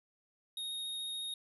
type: tone with vibrato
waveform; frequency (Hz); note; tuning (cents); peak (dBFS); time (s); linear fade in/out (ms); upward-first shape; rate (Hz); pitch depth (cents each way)
square; 3729; A#7; 0; -38; 0.57-1.34; 2; triangle; 14; 12
effects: none